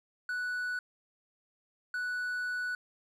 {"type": "tone bursts at uneven times", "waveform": "triangle", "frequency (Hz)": 1480, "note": "F#6", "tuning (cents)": 0, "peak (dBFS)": -30, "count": 2, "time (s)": [[0.29, 0.79], [1.94, 2.75]], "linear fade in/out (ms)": 2, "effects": ["resampled to 32000 Hz"]}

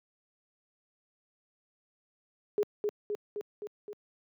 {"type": "tone with echo", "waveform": "sine", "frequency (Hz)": 415.3, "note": "G#4", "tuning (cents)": 0, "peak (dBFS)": -24, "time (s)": [2.58, 2.63], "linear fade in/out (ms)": 0, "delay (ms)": 260, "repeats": 5, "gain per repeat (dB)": -3, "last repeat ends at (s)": 3.93, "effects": ["high-pass 200 Hz 12 dB/octave"]}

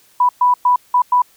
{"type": "tone bursts at uneven times", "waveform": "sine", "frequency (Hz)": 987.8, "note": "B5", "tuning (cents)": 0, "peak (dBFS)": -9, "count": 5, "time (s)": [[0.2, 0.29], [0.41, 0.54], [0.65, 0.76], [0.94, 1.02], [1.12, 1.22]], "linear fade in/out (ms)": 5, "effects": ["white hiss -52 dBFS RMS until 1.36 s"]}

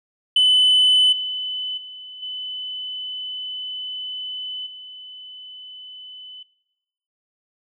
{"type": "tone with level steps", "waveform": "sine", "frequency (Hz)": 3012, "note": "F#7", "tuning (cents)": 30, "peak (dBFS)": [-10, -24, -35, -27, -36], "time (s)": [0.36, 6.43], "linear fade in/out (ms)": 5, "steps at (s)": [1.12, 1.77, 2.22, 4.66], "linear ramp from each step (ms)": 10, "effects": ["noise-tail reverb RT60 0.9 s tail -20 dB re dry", "tanh soft clip ceiling -10 dBFS"]}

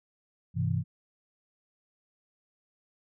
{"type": "tone cluster", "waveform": "sine", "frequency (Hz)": [99.5, 128.6, 163.3], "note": ["G2", "C3", "E3"], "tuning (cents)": [26, -30, -16], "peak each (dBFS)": -30, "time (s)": [0.54, 0.84], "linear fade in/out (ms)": 50, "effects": []}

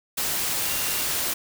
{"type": "tone in noise", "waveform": "sine", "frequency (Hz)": 2776, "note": "F7", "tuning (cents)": -11, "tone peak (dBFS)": -37, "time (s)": [0.64, 1.02], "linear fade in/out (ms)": 10, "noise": "white", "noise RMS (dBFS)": -26, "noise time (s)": [0.17, 1.34], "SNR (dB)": -14, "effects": []}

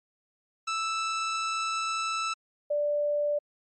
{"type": "tone pair in turn", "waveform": ["sawtooth", "sine"], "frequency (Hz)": [1318.5, 587.3], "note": ["E6", "D5"], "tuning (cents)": [0, 0], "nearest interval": "octave + major second", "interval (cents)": 1400, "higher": "first", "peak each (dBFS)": -24, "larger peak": "neither", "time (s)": [[0.67, 2.34], [2.7, 3.39]], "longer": "first", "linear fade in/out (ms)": 10, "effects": ["MP3 32 kbps"]}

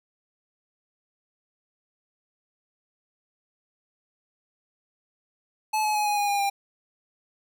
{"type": "tone with pitch steps", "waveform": "square", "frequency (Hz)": [862, 851.1, 840.4, 829.8, 819.3, 808.9, 798.7], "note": ["A5", "G#5", "G#5", "G#5", "G#5", "G#5", "G5"], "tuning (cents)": [-36, 42, 20, -2, -24, -46, 32], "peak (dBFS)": -23, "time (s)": [5.73, 6.5], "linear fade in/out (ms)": 10, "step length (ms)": 110, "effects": []}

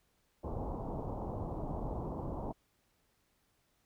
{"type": "low-pass noise", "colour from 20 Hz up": "pink", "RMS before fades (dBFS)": -39, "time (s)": [0.43, 2.53], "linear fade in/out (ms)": 20, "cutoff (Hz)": 1000, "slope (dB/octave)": 48, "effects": ["pink hiss -75 dBFS RMS until 3.85 s"]}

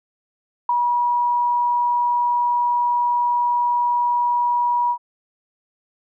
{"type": "tone with ADSR envelope", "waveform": "sine", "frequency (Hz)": 965, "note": "B5", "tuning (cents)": -40, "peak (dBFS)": -13, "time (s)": [0.69, 4.98], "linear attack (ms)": 4, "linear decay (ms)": 6, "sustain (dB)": -3, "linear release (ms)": 75, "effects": []}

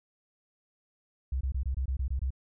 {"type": "tone bursts", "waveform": "sine", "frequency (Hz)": 65.41, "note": "C2", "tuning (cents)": 0, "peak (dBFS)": -27, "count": 9, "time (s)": [1.32, 2.305], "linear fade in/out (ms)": 5, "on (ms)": 89, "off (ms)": 23, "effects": []}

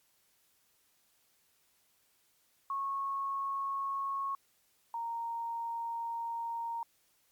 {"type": "tone pair in turn", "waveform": "sine", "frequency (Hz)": [1098, 927.8], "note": ["C#6", "A#5"], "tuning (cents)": [-17, -8], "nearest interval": "minor third", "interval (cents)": 291, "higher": "first", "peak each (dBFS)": [-32, -34], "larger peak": "first", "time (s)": [[2.7, 4.35], [4.94, 6.83]], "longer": "second", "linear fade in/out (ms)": 2, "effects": ["white hiss -71 dBFS RMS until 7.31 s", "MP3 96 kbps"]}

